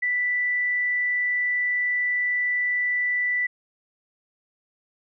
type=tone; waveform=sine; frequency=1975.5 Hz; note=B6; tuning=in tune; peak=-21 dBFS; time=0.02-3.47 s; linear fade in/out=10 ms; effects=none